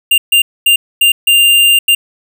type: tone bursts at uneven times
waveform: square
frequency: 2794 Hz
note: F7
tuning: in tune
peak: -6 dBFS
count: 6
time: 0.11-0.18 / 0.32-0.42 / 0.66-0.76 / 1.01-1.12 / 1.27-1.79 / 1.88-1.95 s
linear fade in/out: 5 ms
effects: none